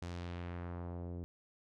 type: tone with low-pass filter sweep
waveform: sawtooth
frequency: 87.31 Hz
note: F2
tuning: in tune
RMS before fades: -43 dBFS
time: 0.02-1.24 s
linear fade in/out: 0 ms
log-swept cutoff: 7200 to 380 Hz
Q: 1.1
effects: none